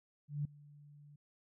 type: tone with ADSR envelope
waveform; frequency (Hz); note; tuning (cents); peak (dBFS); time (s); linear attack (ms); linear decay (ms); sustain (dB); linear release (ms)
sine; 146.1; D3; -9; -32; 0.28-1.16; 170; 4; -23; 6
effects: none